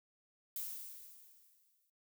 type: noise with exponential decay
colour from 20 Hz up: violet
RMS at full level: -40 dBFS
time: 0.56-1.9 s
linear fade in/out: 2 ms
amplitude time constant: 290 ms
effects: noise-tail reverb RT60 0.1 s tail -20 dB re dry